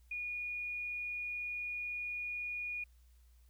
sine tone, 2446 Hz, D#7, 30 cents flat, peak -37 dBFS, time 0.11-2.84 s, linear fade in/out 5 ms, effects added 60 Hz sine -60 dBFS peak until 3.49 s + white hiss -75 dBFS RMS until 3.49 s

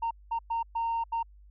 sine tone bursts at uneven times, 920 Hz, A#5, 23 cents flat, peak -25 dBFS, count 5, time 0.02-0.11 / 0.31-0.39 / 0.5-0.63 / 0.75-1.04 / 1.12-1.23 s, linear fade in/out 10 ms, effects tanh soft clip ceiling -25 dBFS + added 50 Hz sine -51 dBFS peak until 1.5 s

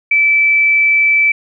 sine tone, 2316 Hz, D7, 25 cents flat, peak -8 dBFS, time 0.11-1.32 s, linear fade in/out 5 ms, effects none

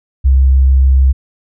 sine tone with vibrato, 66.3 Hz, C2, 23 cents sharp, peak -5 dBFS, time 0.24-1.13 s, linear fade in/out 20 ms, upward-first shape sine, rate 6.8 Hz, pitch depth 8 cents each way, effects none

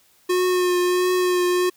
square tone with vibrato, 361.1 Hz, F#4, 42 cents flat, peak -18 dBFS, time 0.29-1.7 s, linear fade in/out 10 ms, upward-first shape triangle, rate 1.5 Hz, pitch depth 23 cents each way, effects white hiss -58 dBFS RMS until 1.76 s

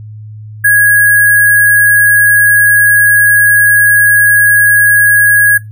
sine tone with sample-and-hold, 1660 Hz, G#6, 1 cent flat, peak -3 dBFS, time 0.64-5.58 s, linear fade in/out 10 ms, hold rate 11025 Hz, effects noise-tail reverb RT60 0.2 s tail -21 dB re dry + added 107 Hz sine -25 dBFS peak until 5.71 s

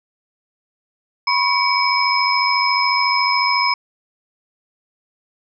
sine tone cluster, 984 / 1078 / 2261 / 5130 Hz, B5 / C#6 / C#7 / E8, -7 / -49 / +34 / -48 cents, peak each -20 dBFS, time 1.27-3.74 s, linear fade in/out 5 ms, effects none

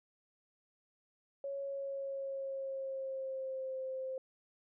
sine tone with pitch glide, 554.4 to 523.9 Hz, C#5 to C5, 0 to +2 cents, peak -37 dBFS, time 1.44-4.18 s, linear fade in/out 2 ms, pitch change -98 cents, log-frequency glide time 1.6-3.77 s, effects none

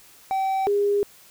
triangle / sine tone pair in turn, 770 / 406.8 Hz, G5 / G#4, -31 / -36 cents, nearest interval major seventh, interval 1105 cents, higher first, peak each -19 / -18 dBFS, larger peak second, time 0.31-0.67 / 0.67-1.03 s, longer neither, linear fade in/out 0 ms, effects white hiss -51 dBFS RMS until 1.3 s

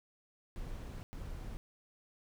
brown noise bursts at uneven times, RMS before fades -43 dBFS, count 2, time 0.56-1.03 / 1.13-1.57 s, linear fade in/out 0 ms, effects none

